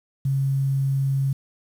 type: tone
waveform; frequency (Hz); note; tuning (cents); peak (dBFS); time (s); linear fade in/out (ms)
sine; 136.2; C#3; -30; -19; 0.25-1.33; 5
effects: 8-bit